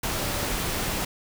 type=tone in noise; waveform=sine; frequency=581 Hz; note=D5; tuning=19 cents flat; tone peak=-37 dBFS; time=0.19-0.46 s; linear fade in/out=5 ms; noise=pink; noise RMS=-28 dBFS; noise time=0.03-1.05 s; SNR=-12 dB; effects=none